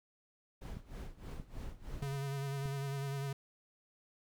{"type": "noise with tremolo", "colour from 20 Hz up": "brown", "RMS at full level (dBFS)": -42, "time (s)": [0.61, 2.16], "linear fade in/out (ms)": 10, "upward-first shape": "sine", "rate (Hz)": 3.2, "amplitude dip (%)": 85}
{"type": "click train", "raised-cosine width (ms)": 5, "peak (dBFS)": -32, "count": 4, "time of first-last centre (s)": [0.77, 2.657], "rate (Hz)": 1.59}
{"type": "tone with vibrato", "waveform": "square", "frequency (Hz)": 138.59, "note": "C#3", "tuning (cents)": 0, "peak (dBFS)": -37, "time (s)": [2.02, 3.33], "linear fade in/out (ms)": 5, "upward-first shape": "sine", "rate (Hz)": 10, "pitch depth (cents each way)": 32}
{"effects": []}